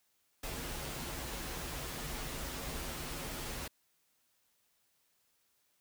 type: noise with comb filter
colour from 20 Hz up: pink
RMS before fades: -41 dBFS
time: 0.43-3.68 s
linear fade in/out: 5 ms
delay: 10 ms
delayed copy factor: -0.55
effects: white hiss -75 dBFS RMS until 5.8 s